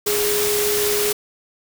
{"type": "tone in noise", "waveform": "sine", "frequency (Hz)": 415.3, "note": "G#4", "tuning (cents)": 0, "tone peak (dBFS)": -20, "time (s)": [0.06, 1.13], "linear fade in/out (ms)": 10, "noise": "white", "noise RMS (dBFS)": -22, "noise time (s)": [0.06, 1.13], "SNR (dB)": -1, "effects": []}